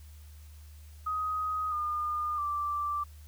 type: tone with pitch steps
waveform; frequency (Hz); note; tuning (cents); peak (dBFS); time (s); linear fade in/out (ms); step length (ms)
sine; 1255 / 1213 / 1172.3; D#6 / D#6 / D6; +15 / -44 / -3; -29; 1.06-3.04; 10; 660
effects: added 75 Hz sine -47 dBFS peak until 3.27 s + white hiss -61 dBFS RMS until 3.27 s